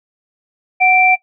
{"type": "tone pair together", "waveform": "sine", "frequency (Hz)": [740.5, 2349], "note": ["F#5", "D7"], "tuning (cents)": [1, 0], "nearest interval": "octave + minor sixth", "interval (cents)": 1999, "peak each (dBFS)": -11, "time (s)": [0.8, 1.16], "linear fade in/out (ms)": 20, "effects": ["noise-tail reverb RT60 0.1 s tail -19 dB re dry"]}